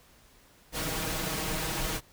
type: noise with comb filter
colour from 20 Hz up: pink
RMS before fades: -32 dBFS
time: 0.72-2.01 s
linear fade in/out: 50 ms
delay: 6.3 ms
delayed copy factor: +0.65
effects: pink hiss -59 dBFS RMS until 2.12 s